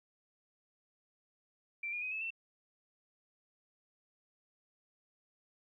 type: tone with pitch steps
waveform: sine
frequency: 2349 / 2429 / 2512 / 2597 / 2686 Hz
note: D7 / D#7 / D#7 / E7 / E7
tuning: 0 / -42 / +16 / -26 / +32 cents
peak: -36 dBFS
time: 1.83-2.305 s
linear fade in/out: 5 ms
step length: 95 ms
effects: 13-bit